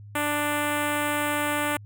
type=tone with notch filter; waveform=5% pulse; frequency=294.7 Hz; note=D4; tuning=6 cents sharp; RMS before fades=-26 dBFS; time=0.15-1.77 s; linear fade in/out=5 ms; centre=4500 Hz; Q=0.58; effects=added 103 Hz sine -41 dBFS peak until 1.85 s

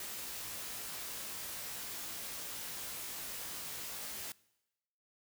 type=noise with comb filter; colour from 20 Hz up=white; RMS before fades=-43 dBFS; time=0-4.32 s; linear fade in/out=2 ms; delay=19 ms; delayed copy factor=+0.65; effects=noise-tail reverb RT60 1.0 s tail -23 dB re dry

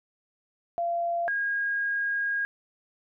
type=tone pair in turn; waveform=sine; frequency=686 / 1631.6 Hz; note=F5 / G#6; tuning=-31 / -31 cents; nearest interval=octave + minor third; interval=1500 cents; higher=second; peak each=-25 dBFS; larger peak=neither; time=0.78-1.28 / 1.28-2.45 s; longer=second; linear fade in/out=0 ms; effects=none

